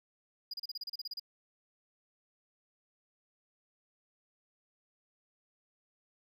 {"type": "tone bursts", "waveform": "triangle", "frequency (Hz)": 4886, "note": "D#8", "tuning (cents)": -32, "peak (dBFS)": -36, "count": 12, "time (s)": [0.51, 1.197], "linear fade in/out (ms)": 5, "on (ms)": 27, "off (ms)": 33, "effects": []}